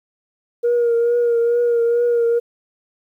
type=tone with vibrato; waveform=sine; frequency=472.8 Hz; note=A#4; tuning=24 cents sharp; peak=-12 dBFS; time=0.63-2.4 s; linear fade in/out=20 ms; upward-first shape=triangle; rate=2.3 Hz; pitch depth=33 cents each way; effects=tanh soft clip ceiling -11 dBFS + 9-bit